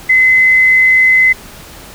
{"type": "tone", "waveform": "sine", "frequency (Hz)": 2041, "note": "C7", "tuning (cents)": -44, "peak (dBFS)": -5, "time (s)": [0.09, 1.33], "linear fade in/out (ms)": 10, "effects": ["pink hiss -34 dBFS RMS until 1.94 s"]}